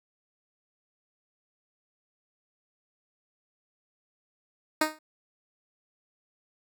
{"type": "tone with exponential decay", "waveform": "10% pulse", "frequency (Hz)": 310, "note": "D#4", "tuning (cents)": -6, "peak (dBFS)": -11, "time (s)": [4.81, 4.99], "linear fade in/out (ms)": 5, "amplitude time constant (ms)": 38, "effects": []}